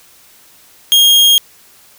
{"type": "tone", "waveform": "40% pulse", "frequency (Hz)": 3247, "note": "G#7", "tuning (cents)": -40, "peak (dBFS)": -5, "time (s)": [0.92, 1.38], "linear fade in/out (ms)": 0, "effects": ["white hiss -45 dBFS RMS until 1.98 s"]}